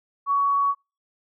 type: tone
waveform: sine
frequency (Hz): 1123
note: C#6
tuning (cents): +22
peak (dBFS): -18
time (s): 0.26-0.75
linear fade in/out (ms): 50
effects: noise-tail reverb RT60 0.3 s tail -25 dB re dry